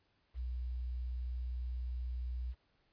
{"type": "tone with quantisation", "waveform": "sine", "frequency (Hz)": 61.5, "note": "B1", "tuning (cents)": -7, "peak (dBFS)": -36, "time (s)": [0.34, 2.55], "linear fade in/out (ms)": 50, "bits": 11, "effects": ["pink hiss -75 dBFS RMS until 2.92 s", "resampled to 11025 Hz"]}